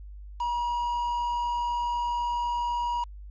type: tone with quantisation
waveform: triangle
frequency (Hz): 958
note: A#5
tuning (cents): +47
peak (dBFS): -24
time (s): 0.4-3.04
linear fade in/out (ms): 5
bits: 7
effects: added 50 Hz sine -40 dBFS peak until 3.3 s + resampled to 16000 Hz